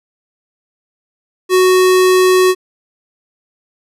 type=tone; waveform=square; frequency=370 Hz; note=F#4; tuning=in tune; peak=-8 dBFS; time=1.49-2.55 s; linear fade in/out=50 ms; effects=resampled to 32000 Hz